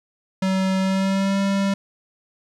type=tone with pitch glide; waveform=square; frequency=189.8 to 196.72 Hz; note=F#3 to G3; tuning=+44 to +6 cents; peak=-19 dBFS; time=0.42-1.74 s; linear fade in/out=5 ms; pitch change=+62 cents; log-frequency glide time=0.79-1.39 s; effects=low-pass 7000 Hz 12 dB/octave + 10-bit